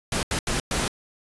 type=noise bursts at uneven times; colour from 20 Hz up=pink; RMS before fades=-25 dBFS; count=4; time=0.12-0.23 / 0.31-0.39 / 0.47-0.6 / 0.71-0.88 s; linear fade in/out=2 ms; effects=resampled to 24000 Hz